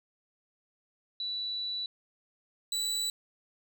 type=tone pair in turn; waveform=sine / 30% pulse; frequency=3951 / 3951 Hz; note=B7 / B7; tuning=0 / 0 cents; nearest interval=unison; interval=0 cents; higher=neither; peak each=-32 / -27 dBFS; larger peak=second; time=1.2-1.86 / 2.72-3.1 s; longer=first; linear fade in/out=2 ms; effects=none